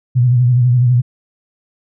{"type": "tone with vibrato", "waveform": "sine", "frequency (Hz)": 123.47, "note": "B2", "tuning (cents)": 0, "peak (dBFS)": -8, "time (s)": [0.15, 1.02], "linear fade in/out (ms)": 20, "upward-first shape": "sine", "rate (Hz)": 12, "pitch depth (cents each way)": 61, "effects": []}